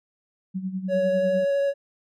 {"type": "tone with tremolo", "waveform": "sine", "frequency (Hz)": 188.1, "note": "F#3", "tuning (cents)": 29, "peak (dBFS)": -24, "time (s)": [0.54, 1.45], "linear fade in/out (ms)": 20, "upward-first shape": "sine", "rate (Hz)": 10, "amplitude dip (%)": 70}
{"type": "tone with vibrato", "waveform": "triangle", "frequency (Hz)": 559, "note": "C#5", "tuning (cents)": 14, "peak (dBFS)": -18, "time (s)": [0.88, 1.74], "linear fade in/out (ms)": 50, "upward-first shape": "sine", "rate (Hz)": 12, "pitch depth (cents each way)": 10}
{"effects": []}